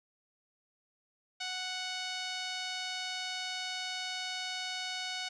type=tone with low-pass filter; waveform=5% pulse; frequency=740 Hz; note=F#5; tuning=in tune; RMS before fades=-38 dBFS; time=1.4-5.29 s; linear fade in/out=10 ms; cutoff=4300 Hz; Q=1.3; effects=none